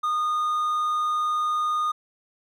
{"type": "tone", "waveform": "triangle", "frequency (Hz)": 1227, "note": "D#6", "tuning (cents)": -25, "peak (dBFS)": -20, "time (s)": [0.03, 1.92], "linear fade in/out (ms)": 10, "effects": []}